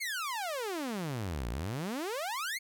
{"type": "exponential two-way sweep", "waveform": "sawtooth", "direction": "down then up", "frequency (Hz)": [2248, 54, 2248], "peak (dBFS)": -30, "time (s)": [0, 2.59], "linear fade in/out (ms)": 20, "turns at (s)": 1.49, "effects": []}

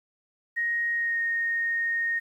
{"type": "tone with pitch glide", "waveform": "sine", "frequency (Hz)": [1874, 1853.5], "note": ["A#6", "A#6"], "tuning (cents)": [9, -10], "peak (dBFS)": -24, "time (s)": [0.56, 2.2], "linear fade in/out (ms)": 20, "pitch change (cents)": -19, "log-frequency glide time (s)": [0.93, 1.2], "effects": ["10-bit"]}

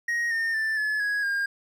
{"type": "tone with pitch steps", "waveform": "triangle", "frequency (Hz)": [1880, 1823.3, 1768.3, 1715, 1663.3, 1613.2], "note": ["A#6", "A#6", "A6", "A6", "G#6", "G6"], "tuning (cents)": [14, -39, 8, -45, 2, 49], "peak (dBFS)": -22, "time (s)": [0.08, 1.46], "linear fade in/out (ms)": 5, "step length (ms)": 230, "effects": []}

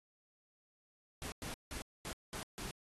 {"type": "noise bursts at uneven times", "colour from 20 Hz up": "pink", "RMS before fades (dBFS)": -44, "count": 6, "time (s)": [[1.22, 1.32], [1.42, 1.54], [1.71, 1.82], [2.05, 2.13], [2.33, 2.43], [2.58, 2.71]], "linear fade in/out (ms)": 0, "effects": ["AAC 32 kbps"]}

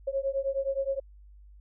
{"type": "beating tone pair", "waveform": "sine", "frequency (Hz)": [540, 549.6], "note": ["C#5", "C#5"], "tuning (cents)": [-45, -15], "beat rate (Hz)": 9.6, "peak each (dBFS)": -30, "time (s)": [0.07, 1], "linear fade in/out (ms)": 10, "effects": ["added 50 Hz sine -49 dBFS peak until 1.6 s"]}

